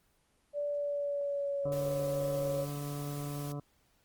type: tone with pitch glide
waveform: sine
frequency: 581 to 553.8 Hz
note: D5 to C#5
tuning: -19 to -2 cents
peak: -31 dBFS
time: 0.53-2.67 s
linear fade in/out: 50 ms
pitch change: -83 cents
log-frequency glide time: 0.66-1.97 s
type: harmonic tone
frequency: 144.4 Hz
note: D3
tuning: 29 cents flat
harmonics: 1 / 2 / 3 / 4 / 5 / 7 / 8 / 9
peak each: -37 / -43 / -47 / -49 / -51 / -54 / -55 / -56 dBFS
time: 1.65-3.6 s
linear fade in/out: 5 ms
type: noise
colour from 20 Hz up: white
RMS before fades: -49 dBFS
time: 1.72-3.52 s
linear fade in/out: 0 ms
effects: pink hiss -71 dBFS RMS until 4.04 s + Opus 24 kbps